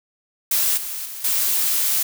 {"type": "noise with level steps", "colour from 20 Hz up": "blue", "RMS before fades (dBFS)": [-19, -29, -33, -20], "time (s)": [0.51, 2.03], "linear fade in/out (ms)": 5, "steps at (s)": [0.77, 1.05, 1.24], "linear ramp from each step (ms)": 5, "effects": []}